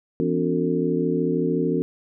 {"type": "tone cluster", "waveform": "sine", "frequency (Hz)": [167.9, 253.5, 287, 364.7, 450.1], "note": ["E3", "B3", "D4", "F#4", "A4"], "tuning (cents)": [32, 45, -40, -25, 39], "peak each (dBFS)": -26, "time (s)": [0.2, 1.82], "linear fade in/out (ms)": 0, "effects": []}